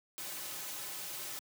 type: noise with comb filter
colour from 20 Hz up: white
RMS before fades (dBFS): -42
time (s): 0.18-1.39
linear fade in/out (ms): 0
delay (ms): 4.3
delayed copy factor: -0.7
effects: high-pass 150 Hz 12 dB/octave